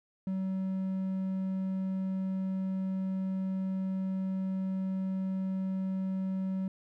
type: tone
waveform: triangle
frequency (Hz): 189.7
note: F#3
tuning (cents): +43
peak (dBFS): -28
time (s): 0.27-6.68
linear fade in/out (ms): 2
effects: none